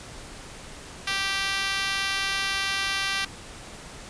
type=tone with high-pass filter; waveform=5% pulse; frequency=391.2 Hz; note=G4; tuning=4 cents flat; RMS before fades=-27 dBFS; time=1.07-3.25 s; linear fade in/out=5 ms; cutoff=1300 Hz; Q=1; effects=pink hiss -42 dBFS RMS until 4.09 s + resampled to 22050 Hz